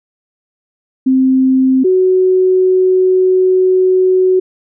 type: tone pair in turn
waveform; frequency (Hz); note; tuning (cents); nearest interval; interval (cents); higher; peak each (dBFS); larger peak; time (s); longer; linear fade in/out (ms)
sine; 261.6 / 371.7; C4 / F#4; 0 / +8; tritone; 608; second; -7; neither; 1.06-1.84 / 1.84-4.4; second; 10
effects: none